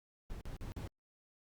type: noise bursts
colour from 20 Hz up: brown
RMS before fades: -43 dBFS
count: 4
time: 0.3-0.875 s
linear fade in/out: 0 ms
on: 110 ms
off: 45 ms
effects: Opus 48 kbps